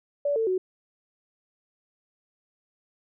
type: tone with pitch steps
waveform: sine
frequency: 575 / 448 / 371.5 Hz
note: D5 / A4 / F#4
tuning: -37 / +31 / +7 cents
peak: -22 dBFS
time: 0.25-0.58 s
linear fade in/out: 5 ms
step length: 110 ms
effects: none